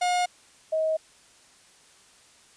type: tone pair in turn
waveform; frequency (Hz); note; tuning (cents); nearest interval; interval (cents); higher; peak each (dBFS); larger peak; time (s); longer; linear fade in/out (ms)
45% pulse / sine; 717 / 633.3; F5 / D#5; +45 / +30; major second; 215; first; -22; neither; 0.01-0.26 / 0.72-0.97; neither; 10
effects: white hiss -56 dBFS RMS until 2.56 s + resampled to 22050 Hz